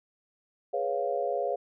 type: chord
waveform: sine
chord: C# dominant seventh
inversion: second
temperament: equal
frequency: 415.3 / 493.9 / 554.4 / 698.5 Hz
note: G#4 / B4 / C#5 / E#5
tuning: 0 / 0 / 0 / 0 cents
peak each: -34 / -33 / -31 / -32 dBFS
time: 0.73-1.56 s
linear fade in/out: 10 ms
effects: none